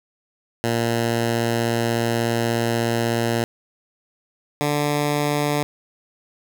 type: tone pair in turn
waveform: 10% pulse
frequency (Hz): 116.54 / 146.83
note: A#2 / D3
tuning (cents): 0 / 0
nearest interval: major third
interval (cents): 400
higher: second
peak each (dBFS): -11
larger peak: neither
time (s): 0.64-3.44 / 4.61-5.63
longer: first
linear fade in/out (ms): 0
effects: none